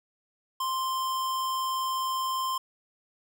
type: tone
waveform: square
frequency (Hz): 1046.5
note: C6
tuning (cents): 0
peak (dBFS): -28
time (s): 0.6-2.58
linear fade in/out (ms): 5
effects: none